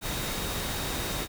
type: tone in noise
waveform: sine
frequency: 3740 Hz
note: A#7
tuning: 5 cents sharp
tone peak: -41 dBFS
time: 0.01-1.28 s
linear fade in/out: 50 ms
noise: pink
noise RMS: -32 dBFS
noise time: 0.01-1.28 s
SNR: -12 dB
effects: none